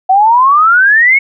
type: exponential sweep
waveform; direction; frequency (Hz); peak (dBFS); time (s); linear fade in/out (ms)
sine; up; 740 to 2227; -4; 0.09-1.19; 10
effects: none